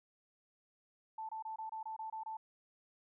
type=tone bursts; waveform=sine; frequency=881 Hz; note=A5; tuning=2 cents sharp; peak=-40 dBFS; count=9; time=1.18-2.37 s; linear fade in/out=5 ms; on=110 ms; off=25 ms; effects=none